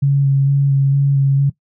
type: tone with vibrato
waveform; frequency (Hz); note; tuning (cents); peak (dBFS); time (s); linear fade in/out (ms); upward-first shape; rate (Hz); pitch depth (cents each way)
sine; 138.59; C#3; 0; -10; 0.02-1.5; 10; square; 2.2; 14
effects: noise-tail reverb RT60 0.1 s tail -18 dB re dry